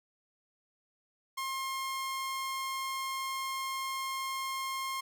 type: tone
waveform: sawtooth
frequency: 1067 Hz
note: C6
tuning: 34 cents sharp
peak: -30 dBFS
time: 1.37-5.01 s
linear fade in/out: 10 ms
effects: none